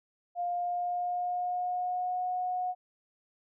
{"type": "tone with pitch glide", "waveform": "sine", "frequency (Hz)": [704, 728.8], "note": ["F5", "F#5"], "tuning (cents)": [14, -26], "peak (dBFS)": -29, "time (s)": [0.35, 2.75], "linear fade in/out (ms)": 50, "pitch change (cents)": 60, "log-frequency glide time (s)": [0.46, 2.23], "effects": []}